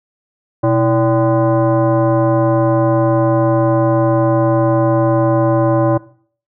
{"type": "tone with frequency modulation", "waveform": "sine", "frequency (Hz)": 123.7, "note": "B2", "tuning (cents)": 3, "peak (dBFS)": -10, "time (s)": [0.63, 5.98], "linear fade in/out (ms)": 10, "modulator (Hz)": 451, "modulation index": 1.5, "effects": ["noise-tail reverb RT60 0.5 s tail -19 dB re dry"]}